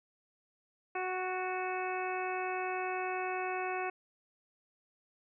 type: harmonic tone with a mistuned harmonic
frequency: 370 Hz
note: F#4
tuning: in tune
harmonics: 1 / 2 / 3 / 4 / 5 / 6 / 7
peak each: -38 / -37 / -42 / -43 / -47 / -45 / -43 dBFS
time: 0.95-3.9 s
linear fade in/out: 5 ms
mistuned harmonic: 5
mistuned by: -24 cents
effects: none